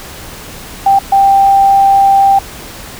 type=tone bursts at uneven times; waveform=sine; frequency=787 Hz; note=G5; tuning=7 cents sharp; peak=-4 dBFS; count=2; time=0.86-0.99 / 1.12-2.39 s; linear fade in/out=5 ms; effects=pink hiss -29 dBFS RMS until 2.99 s